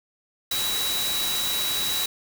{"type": "tone in noise", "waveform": "sine", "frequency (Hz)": 3900, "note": "B7", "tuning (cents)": -23, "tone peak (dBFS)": -26, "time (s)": [0.51, 2.06], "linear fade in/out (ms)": 5, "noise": "white", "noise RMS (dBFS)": -28, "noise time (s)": [0.51, 2.06], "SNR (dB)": -1, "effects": []}